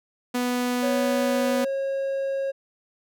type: tone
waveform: sawtooth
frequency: 246.9 Hz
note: B3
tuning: in tune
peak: -19 dBFS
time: 0.34-1.65 s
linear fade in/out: 10 ms
type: tone with pitch glide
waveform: triangle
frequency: 554.4 to 544.2 Hz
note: C#5 to C#5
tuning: 0 to -32 cents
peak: -22 dBFS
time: 0.82-2.52 s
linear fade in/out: 20 ms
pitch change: -32 cents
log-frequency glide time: 1.2-1.47 s
effects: none